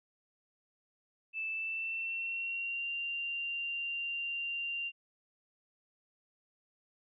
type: tone with pitch glide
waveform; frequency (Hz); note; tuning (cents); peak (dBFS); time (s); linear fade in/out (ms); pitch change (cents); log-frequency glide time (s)
sine; 2637 to 2778; E7 to F7; 0 to -10; -34; 1.33-4.92; 50; +90; 1.5-2.88
effects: none